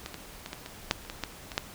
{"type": "clicks", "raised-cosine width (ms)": 0.2, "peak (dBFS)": [-18, -21, -20, -19, -22, -6, -30, -19, -13, -21, -8], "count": 11, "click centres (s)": [0.061, 0.143, 0.461, 0.531, 0.661, 0.911, 1.05, 1.099, 1.237, 1.518, 1.579], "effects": ["pink hiss -47 dBFS RMS until 1.74 s"]}